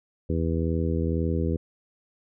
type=harmonic tone; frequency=82 Hz; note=E2; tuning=9 cents flat; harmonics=1 / 2 / 3 / 4 / 5 / 6; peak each=-26 / -29 / -31 / -32 / -33 / -34 dBFS; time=0.29-1.57 s; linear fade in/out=10 ms; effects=none